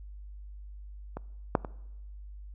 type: clicks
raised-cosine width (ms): 1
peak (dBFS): -22 / -8 / -22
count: 3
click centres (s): 1.17 / 1.552 / 1.648
effects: noise-tail reverb RT60 1.0 s tail -23 dB re dry + added 50 Hz sine -42 dBFS peak until 2.54 s